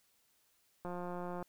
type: click train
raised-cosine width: 1 ms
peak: -29 dBFS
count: 103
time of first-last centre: 0.85-1.426 s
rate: 177 Hz
effects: white hiss -73 dBFS RMS until 1.48 s